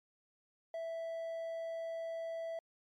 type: tone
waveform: triangle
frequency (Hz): 659.3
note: E5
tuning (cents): 0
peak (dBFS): -36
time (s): 0.74-2.59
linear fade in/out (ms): 2
effects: MP3 96 kbps